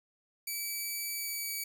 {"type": "tone with pitch glide", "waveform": "5% pulse", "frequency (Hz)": [2301, 2282], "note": ["D7", "C#7"], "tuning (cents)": [-36, 50], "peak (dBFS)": -25, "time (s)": [0.47, 1.64], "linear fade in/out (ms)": 5, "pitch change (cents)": -14, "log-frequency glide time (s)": [1.1, 1.5], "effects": []}